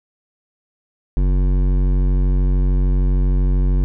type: tone with hard clipping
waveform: triangle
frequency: 46.53 Hz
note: F#1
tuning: 10 cents sharp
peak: -15 dBFS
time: 1.17-3.84 s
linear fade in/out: 0 ms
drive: 17 dB
effects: none